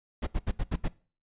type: noise bursts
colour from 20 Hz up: brown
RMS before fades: -27 dBFS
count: 6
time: 0.22-0.884 s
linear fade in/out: 10 ms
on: 49 ms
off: 74 ms
effects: noise-tail reverb RT60 0.4 s tail -21 dB re dry + resampled to 8000 Hz